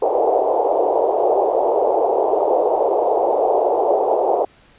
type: band-pass noise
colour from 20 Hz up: pink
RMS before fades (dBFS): -17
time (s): 0.02-4.45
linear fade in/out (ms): 5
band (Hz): 390 to 840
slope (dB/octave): 48
effects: pink hiss -51 dBFS RMS until 4.78 s + resampled to 8000 Hz